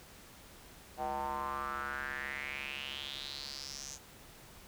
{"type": "tone with band-pass filter sweep", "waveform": "square", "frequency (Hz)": 69.3, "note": "C#2", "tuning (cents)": 0, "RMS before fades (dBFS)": -40, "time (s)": [0.97, 3.99], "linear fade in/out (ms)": 50, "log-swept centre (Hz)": [740, 6600], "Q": 5.6, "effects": ["pink hiss -55 dBFS RMS until 4.67 s"]}